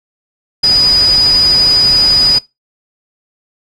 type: tone in noise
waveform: sine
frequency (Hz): 4944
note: D#8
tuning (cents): -12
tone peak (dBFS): -6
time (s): 0.63-2.39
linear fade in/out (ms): 10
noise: pink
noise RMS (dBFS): -22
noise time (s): 0.63-2.39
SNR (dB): +13
effects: noise-tail reverb RT60 0.2 s tail -20 dB re dry + low-pass 10000 Hz 12 dB/octave